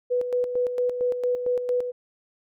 sine tone with tremolo, 493.9 Hz, B4, in tune, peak -20 dBFS, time 0.1-1.92 s, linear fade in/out 20 ms, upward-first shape square, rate 4.4 Hz, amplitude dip 55%, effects none

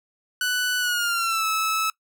sawtooth tone with pitch glide, 1488 to 1302.9 Hz, F#6 to E6, +9 to -21 cents, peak -18 dBFS, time 0.41-1.9 s, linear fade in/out 2 ms, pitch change -230 cents, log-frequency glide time 0.79-1.46 s, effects noise-tail reverb RT60 0.1 s tail -22 dB re dry

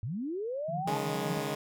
sine linear sweep, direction up, 95.1 to 880 Hz, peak -32 dBFS, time 0.03-0.97 s, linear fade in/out 0 ms
white band-pass noise, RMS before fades -39 dBFS, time 0.68-1.38 s, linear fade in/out 5 ms, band 150 to 180 Hz, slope 96 dB/octave
10% pulse chord, C# suspended second, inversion none, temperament equal with one note detuned, 138.59 / 153.87 / 207.7 Hz, C#3 / D#3 / G#3, 0 / -19 / 0 cents, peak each -28 dBFS, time 0.87-1.55 s, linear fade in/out 5 ms
effects none

